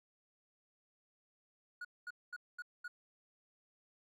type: tone bursts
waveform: triangle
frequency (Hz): 1452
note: F#6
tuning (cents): -33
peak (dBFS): -40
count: 5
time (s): 1.81-2.88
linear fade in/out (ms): 5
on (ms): 38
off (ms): 220
effects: none